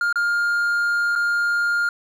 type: tone with dropouts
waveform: triangle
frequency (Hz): 1409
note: F6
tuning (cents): +15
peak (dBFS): -16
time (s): 0.01-1.89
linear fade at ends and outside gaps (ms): 2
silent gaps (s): 0.127-0.157 / 1.154-1.159
effects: none